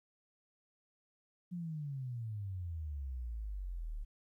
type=exponential sweep; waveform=sine; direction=down; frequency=181.1 to 35.72 Hz; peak=-38 dBFS; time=1.51-4.05 s; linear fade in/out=20 ms; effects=13-bit